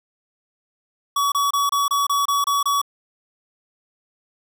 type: tone bursts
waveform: square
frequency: 1132 Hz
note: C#6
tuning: 36 cents sharp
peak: -18 dBFS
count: 9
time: 1.16-2.816 s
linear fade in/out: 5 ms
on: 160 ms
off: 27 ms
effects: none